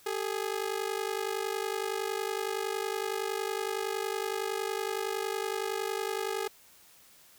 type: ring-modulated tone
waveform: sawtooth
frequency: 415.3 Hz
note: G#4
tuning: in tune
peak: -24 dBFS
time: 0.06-6.48 s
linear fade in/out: 2 ms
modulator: 25.4 Hz
effects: white hiss -58 dBFS RMS until 7.38 s